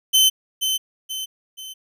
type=tone with echo; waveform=sawtooth; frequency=3067 Hz; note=G7; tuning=38 cents flat; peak=-9 dBFS; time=0.13-0.3 s; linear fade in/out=20 ms; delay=480 ms; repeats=3; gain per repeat=-7 dB; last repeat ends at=1.74 s; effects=none